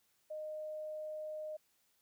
sine tone, 616 Hz, D#5, 17 cents flat, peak -40 dBFS, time 0.3-1.57 s, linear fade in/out 10 ms, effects white hiss -75 dBFS RMS until 2.01 s

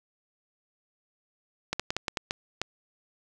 clicks, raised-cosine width 0.2 ms, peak -11 dBFS, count 8, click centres 1.73 / 1.796 / 1.905 / 1.966 / 2.082 / 2.172 / 2.309 / 2.616 s, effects none

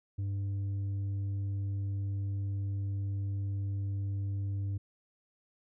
sine tone with tanh clipping, 99 Hz, G2, 18 cents sharp, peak -32 dBFS, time 0.18-4.78 s, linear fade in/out 10 ms, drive 4 dB, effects none

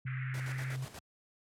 sine tone with pitch glide, 129.8 to 130.93 Hz, C3 to C3, -13 to +2 cents, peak -34 dBFS, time 0.05-0.85 s, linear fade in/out 5 ms, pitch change +15 cents, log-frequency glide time 0.47-0.57 s
white band-pass noise, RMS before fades -46 dBFS, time 0.06-0.76 s, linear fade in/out 10 ms, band 1400 to 2200 Hz, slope 48 dB/octave
pink noise with tremolo, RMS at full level -46 dBFS, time 0.34-0.99 s, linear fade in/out 2 ms, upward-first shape square, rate 8.3 Hz, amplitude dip 60%
effects high-pass 80 Hz 12 dB/octave + low-pass 12000 Hz 12 dB/octave

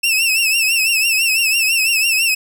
sawtooth tone with vibrato, 2653 Hz, E7, 10 cents sharp, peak -10 dBFS, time 0.03-2.35 s, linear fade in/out 10 ms, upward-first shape triangle, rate 6 Hz, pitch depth 100 cents each way, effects none

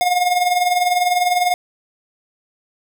square tone with tremolo, 717 Hz, F5, 45 cents sharp, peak -12 dBFS, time 0.01-1.54 s, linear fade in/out 0 ms, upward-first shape triangle, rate 20 Hz, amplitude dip 70%, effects none

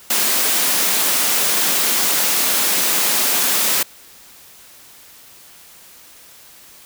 white high-pass noise, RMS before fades -17 dBFS, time 0.1-3.83 s, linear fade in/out 5 ms, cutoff 170 Hz, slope 48 dB/octave, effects white hiss -44 dBFS RMS until 6.85 s

